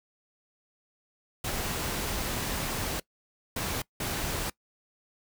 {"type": "noise bursts at uneven times", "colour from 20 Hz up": "pink", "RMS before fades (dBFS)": -32, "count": 3, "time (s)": [[1.44, 3], [3.56, 3.82], [4, 4.5]], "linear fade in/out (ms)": 5, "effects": ["noise-tail reverb RT60 0.1 s tail -22 dB re dry"]}